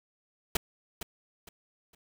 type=noise with echo; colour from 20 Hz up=pink; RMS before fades=-26 dBFS; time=0.55-0.57 s; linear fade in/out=5 ms; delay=460 ms; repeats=3; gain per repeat=-11 dB; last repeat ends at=1.95 s; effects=none

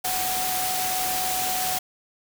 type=tone in noise; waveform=sine; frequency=743 Hz; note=F#5; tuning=7 cents sharp; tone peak=-28 dBFS; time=0.04-1.79 s; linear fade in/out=10 ms; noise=white; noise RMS=-27 dBFS; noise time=0.04-1.79 s; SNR=-4 dB; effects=none

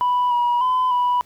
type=tone with pitch steps; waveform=sine; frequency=987 / 965 / 1013 / 983 Hz; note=B5 / B5 / B5 / B5; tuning=-1 / -40 / +44 / -8 cents; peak=-14 dBFS; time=0.01-1.21 s; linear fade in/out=0 ms; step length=300 ms; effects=tanh soft clip ceiling -14 dBFS + pink hiss -54 dBFS RMS until 1.25 s

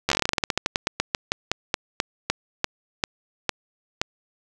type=slowing click train; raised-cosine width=0.2 ms; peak=-3 dBFS; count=29; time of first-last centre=0.09-4.015 s; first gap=12 ms; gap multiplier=1.15; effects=none

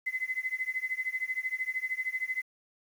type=tone with tremolo; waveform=sine; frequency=2037 Hz; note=C7; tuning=47 cents flat; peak=-26 dBFS; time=0.06-2.42 s; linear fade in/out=10 ms; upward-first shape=triangle; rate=13 Hz; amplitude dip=100%; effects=9-bit

